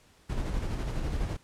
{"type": "noise with tremolo", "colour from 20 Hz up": "brown", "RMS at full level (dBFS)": -30, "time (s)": [0.29, 1.37], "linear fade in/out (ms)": 10, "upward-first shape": "square", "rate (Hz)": 12, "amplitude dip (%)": 30, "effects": ["pink hiss -61 dBFS RMS until 1.43 s", "low-pass 10000 Hz 12 dB/octave"]}